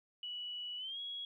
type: tone with pitch glide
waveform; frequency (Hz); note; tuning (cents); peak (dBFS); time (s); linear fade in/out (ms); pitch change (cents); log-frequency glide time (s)
sine; 2944 to 3324; F#7 to G#7; -9 to +1; -40; 0.23-1.25; 2; +210; 0.77-0.99
effects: 13-bit